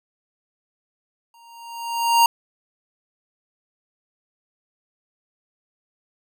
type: tone with exponential growth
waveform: square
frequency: 932.3 Hz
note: A#5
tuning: in tune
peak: -11 dBFS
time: 1.34-2.26 s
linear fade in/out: 2 ms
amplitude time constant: 200 ms
effects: none